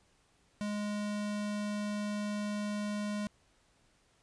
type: tone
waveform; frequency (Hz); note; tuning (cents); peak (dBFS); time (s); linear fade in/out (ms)
square; 207.7; G#3; 0; -34; 0.61-3.27; 0
effects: pink hiss -69 dBFS RMS until 4.22 s + resampled to 22050 Hz